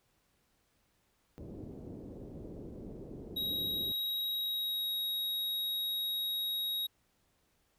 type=low-pass noise; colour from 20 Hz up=white; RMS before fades=-46 dBFS; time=1.38-3.92 s; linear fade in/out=0 ms; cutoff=420 Hz; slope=24 dB/octave
type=tone with pitch glide; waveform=square; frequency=3818 to 3794 Hz; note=A#7 to A#7; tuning=+41 to +30 cents; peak=-33 dBFS; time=3.36-6.87 s; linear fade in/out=10 ms; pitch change=-11 cents; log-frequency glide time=4.35-4.92 s
effects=pink hiss -74 dBFS RMS until 7.78 s